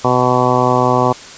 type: harmonic tone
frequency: 125.3 Hz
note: B2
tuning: 25 cents sharp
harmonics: 1 / 2 / 3 / 4 / 5 / 6 / 7 / 8 / 9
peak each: -19 / -19 / -19 / -19 / -19 / -19 / -19 / -19 / -19 dBFS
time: 0.04-1.13 s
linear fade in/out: 10 ms
effects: white hiss -34 dBFS RMS until 1.37 s + resampled to 16000 Hz